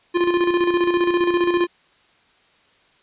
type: tone with tremolo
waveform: square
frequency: 349.2 Hz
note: F4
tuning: in tune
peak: -15 dBFS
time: 0.14-1.67 s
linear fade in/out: 20 ms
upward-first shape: square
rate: 15 Hz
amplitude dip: 50%
effects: white hiss -57 dBFS RMS until 3.02 s + resampled to 8000 Hz